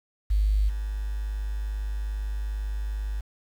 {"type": "tone with level steps", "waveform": "sine", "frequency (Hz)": 51.2, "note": "G#1", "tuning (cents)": -24, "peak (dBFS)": [-19, -27], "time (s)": [0.3, 3.21], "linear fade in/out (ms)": 10, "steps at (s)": 0.68, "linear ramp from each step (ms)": 20, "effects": ["8-bit"]}